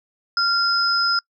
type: tone pair together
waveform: sine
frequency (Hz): 1384 / 5074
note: F6 / D#8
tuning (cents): -16 / +33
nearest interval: octave + minor seventh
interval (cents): 2249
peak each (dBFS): -19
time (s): 0.37-1.19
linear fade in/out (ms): 2
effects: noise-tail reverb RT60 0.1 s tail -26 dB re dry